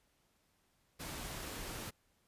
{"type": "noise", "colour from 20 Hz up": "pink", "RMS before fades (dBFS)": -44, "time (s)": [0.99, 1.91], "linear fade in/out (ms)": 20, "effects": ["pink hiss -75 dBFS RMS until 2.27 s", "resampled to 32000 Hz"]}